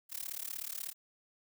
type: noise with amplitude modulation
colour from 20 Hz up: blue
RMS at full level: -37 dBFS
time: 0.09-0.94 s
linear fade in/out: 50 ms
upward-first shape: sine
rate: 36.4 Hz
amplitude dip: 100%
effects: none